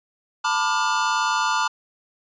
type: chord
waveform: square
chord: B half-diminished seventh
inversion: third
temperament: just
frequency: 889 / 987.8 / 1185.3 / 1422.4 Hz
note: A5 / B5 / D6 / F6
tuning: +18 / 0 / +16 / +31 cents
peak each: -26 dBFS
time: 0.44-1.68 s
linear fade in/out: 10 ms
effects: resampled to 16000 Hz